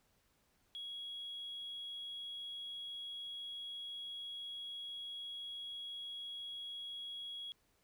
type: tone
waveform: triangle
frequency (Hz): 3322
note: G#7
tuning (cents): 0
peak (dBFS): -40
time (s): 0.75-7.52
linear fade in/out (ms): 0
effects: tanh soft clip ceiling -40 dBFS + pink hiss -75 dBFS RMS until 7.83 s